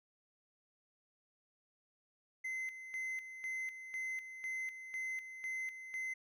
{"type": "tone with tremolo", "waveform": "triangle", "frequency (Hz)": 2057, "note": "C7", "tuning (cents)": -30, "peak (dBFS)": -36, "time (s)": [2.44, 6.14], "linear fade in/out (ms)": 10, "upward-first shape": "square", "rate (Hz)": 2, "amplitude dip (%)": 65, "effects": []}